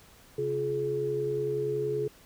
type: tone cluster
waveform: sine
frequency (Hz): 135.6 / 353.2 / 423.8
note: C#3 / F4 / G#4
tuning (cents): -38 / +20 / +35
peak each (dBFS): -36 / -36 / -28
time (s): 0.38-2.08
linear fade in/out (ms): 5
effects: pink hiss -56 dBFS RMS until 2.25 s